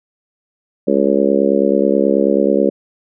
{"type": "harmonic tone", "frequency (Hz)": 69.3, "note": "C#2", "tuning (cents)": 0, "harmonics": [3, 4, 5, 6, 7, 8], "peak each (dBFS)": [-18, -18, -18, -18, -18, -18], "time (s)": [0.87, 2.7], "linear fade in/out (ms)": 10, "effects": []}